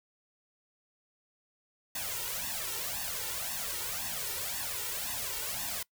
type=noise with flanger; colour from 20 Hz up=white; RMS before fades=-36 dBFS; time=1.95-5.83 s; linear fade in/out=5 ms; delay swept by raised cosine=1.1 to 2.2 ms; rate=1.9 Hz; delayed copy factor=+0.95; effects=noise-tail reverb RT60 0.1 s tail -23 dB re dry